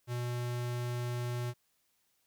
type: tone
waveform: square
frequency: 121.7 Hz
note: B2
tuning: 25 cents flat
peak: -34 dBFS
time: 0.07-1.54 s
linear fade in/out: 50 ms
effects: white hiss -75 dBFS RMS until 2.26 s